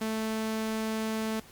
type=tone; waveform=sawtooth; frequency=220 Hz; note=A3; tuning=in tune; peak=-25 dBFS; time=0.01-1.4 s; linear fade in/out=5 ms; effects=pink hiss -53 dBFS RMS until 1.51 s + MP3 96 kbps